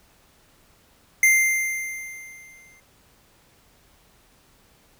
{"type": "tone with exponential decay", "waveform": "square", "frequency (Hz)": 2093, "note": "C7", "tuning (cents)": 0, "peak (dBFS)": -13, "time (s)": [1.23, 2.8], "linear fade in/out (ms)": 2, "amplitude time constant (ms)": 340, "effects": ["pink hiss -58 dBFS RMS until 4.99 s"]}